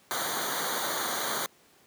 pink noise with comb filter, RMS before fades -31 dBFS, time 0.11-1.46 s, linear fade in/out 0 ms, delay 0.38 ms, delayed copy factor -0.95, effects pink hiss -60 dBFS RMS until 1.86 s + high-pass 150 Hz 12 dB/octave

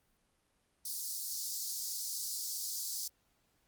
pink high-pass noise, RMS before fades -39 dBFS, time 0.85-3.08 s, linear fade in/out 5 ms, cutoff 4500 Hz, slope 48 dB/octave, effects pink hiss -75 dBFS RMS until 3.67 s + Opus 32 kbps

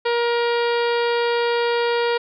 harmonic tone, 473 Hz, A#4, 25 cents sharp, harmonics 1 / 2 / 3 / 4 / 5 / 6 / 7 / 8 / 9 / 10, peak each -19 / -25 / -29 / -31 / -33 / -35 / -36 / -37 / -38 / -39 dBFS, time 0.05-2.18 s, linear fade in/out 10 ms, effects none

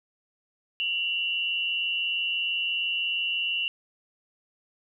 sine tone pair together, 2743 / 2923 Hz, F7 / F#7, -32 / -22 cents, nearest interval minor second, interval 110 cents, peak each -28 dBFS, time 0.8-3.68 s, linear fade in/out 0 ms, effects none

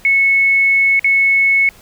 sine tone with dropouts, 2200 Hz, C#7, 14 cents flat, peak -9 dBFS, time 0.05-1.69 s, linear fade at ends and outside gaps 1 ms, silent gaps 0.994-1.044 s, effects pink hiss -44 dBFS RMS until 1.81 s

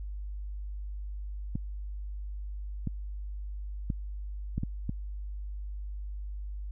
clicks, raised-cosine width 5 ms, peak -18 dBFS, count 6, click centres 1.555 / 2.873 / 3.902 / 4.58 / 4.634 / 4.894 s, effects added 50 Hz sine -35 dBFS peak until 6.71 s

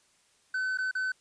triangle tone with dropouts, 1518 Hz, F#6, 44 cents sharp, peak -26 dBFS, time 0.54-1.12 s, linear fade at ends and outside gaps 5 ms, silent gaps 0.775-0.785 / 0.913-0.951 s, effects white hiss -66 dBFS RMS until 1.2 s + resampled to 22050 Hz

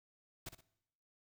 pink noise with echo, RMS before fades -45 dBFS, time 0.46-0.49 s, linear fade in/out 5 ms, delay 60 ms, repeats 2, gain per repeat -9 dB, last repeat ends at 0.61 s, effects noise-tail reverb RT60 0.9 s tail -22 dB re dry

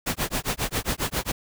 pink noise with tremolo, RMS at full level -24 dBFS, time 0.06-1.32 s, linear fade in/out 10 ms, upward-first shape sine, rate 7.4 Hz, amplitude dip 100%, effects none

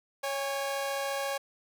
sawtooth tone pair together, 554.4 / 814.4 Hz, C#5 / G#5, 0 / -34 cents, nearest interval perfect fifth, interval 666 cents, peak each -28 / -32 dBFS, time 0.23-1.38 s, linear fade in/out 10 ms, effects none

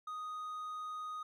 triangle tone, 1244.5 Hz, D#6, in tune, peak -38 dBFS, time 0.07-1.23 s, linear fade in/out 5 ms, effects none

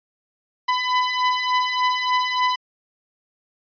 sawtooth beating tone pair, 1000 / 1003.4 Hz, B5 / B5, +21 / +27 cents, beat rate 3.4 Hz, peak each -19 / -17 dBFS, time 0.68-2.56 s, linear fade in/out 10 ms, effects resampled to 11025 Hz

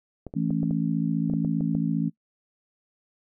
clicks, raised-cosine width 2 ms, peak -22 dBFS, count 10, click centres 0.267 / 0.339 / 0.506 / 0.631 / 0.709 / 1.299 / 1.337 / 1.448 / 1.608 / 1.751 s
harmonic tone, 55 Hz, A1, in tune, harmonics 3 / 4 / 5, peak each -26 / -27 / -28 dBFS, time 0.35-2.1 s, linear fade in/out 20 ms
effects noise-tail reverb RT60 0.1 s tail -22 dB re dry

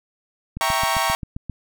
click train, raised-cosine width 5 ms, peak -17 dBFS, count 8, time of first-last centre 0.57-1.497 s, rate 7.55 Hz
sawtooth chord, E diminished seventh, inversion none, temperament equal, 659.3 / 784 / 932.3 / 1108.7 Hz, E5 / G5 / Bb5 / Db6, 0 / 0 / 0 / 0 cents, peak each -23 / -22 / -20 / -20 dBFS, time 0.61-1.15 s, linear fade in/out 0 ms
effects none

